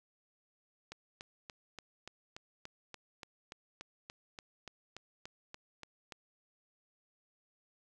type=click train; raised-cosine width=0.2 ms; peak=-28 dBFS; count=19; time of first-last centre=0.92-6.122 s; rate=3.46 Hz; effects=none